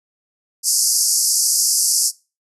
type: band-pass noise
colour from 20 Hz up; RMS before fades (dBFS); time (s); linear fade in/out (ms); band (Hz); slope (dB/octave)
pink; -17; 0.63-2.12; 50; 4800 to 12000; 96
effects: noise-tail reverb RT60 0.3 s tail -22 dB re dry